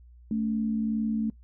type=tone pair together; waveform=sine; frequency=220 / 282.3 Hz; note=A3 / C#4; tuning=0 / +32 cents; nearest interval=major third; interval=432 cents; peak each=-25 / -34 dBFS; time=0.31-1.3 s; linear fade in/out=2 ms; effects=noise-tail reverb RT60 0.1 s tail -20 dB re dry + added 60 Hz sine -49 dBFS peak until 1.43 s